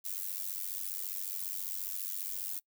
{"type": "noise with amplitude modulation", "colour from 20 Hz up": "violet", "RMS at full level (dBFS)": -34, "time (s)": [0.04, 2.6], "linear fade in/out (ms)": 20, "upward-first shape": "sine", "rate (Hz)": 94.7, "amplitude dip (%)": 95, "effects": ["noise-tail reverb RT60 0.1 s tail -24 dB re dry"]}